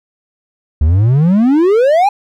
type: exponential sweep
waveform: triangle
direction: up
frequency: 70.9 to 840 Hz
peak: -5 dBFS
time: 0.81-2.09 s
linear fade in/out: 5 ms
effects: none